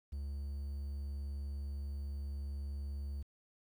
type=tone with quantisation; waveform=triangle; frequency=70.3 Hz; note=C#2; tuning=25 cents sharp; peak=-36 dBFS; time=0.12-3.23 s; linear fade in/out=10 ms; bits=11; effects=none